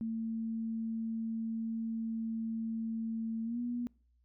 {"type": "tone with pitch glide", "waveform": "sine", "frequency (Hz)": [225.1, 241.3], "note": ["A3", "B3"], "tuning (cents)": [40, -40], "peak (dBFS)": -33, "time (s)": [0.01, 3.87], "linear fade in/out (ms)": 0, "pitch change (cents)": 120, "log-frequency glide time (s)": [3.44, 3.59], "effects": ["noise-tail reverb RT60 0.5 s tail -26 dB re dry", "added 60 Hz sine -67 dBFS peak until 4.24 s"]}